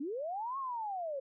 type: linear two-way sweep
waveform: sine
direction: up then down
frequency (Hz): 256.5 to 1108.7 to 523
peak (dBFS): -35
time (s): 0-1.2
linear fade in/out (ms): 10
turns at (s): 0.58
effects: none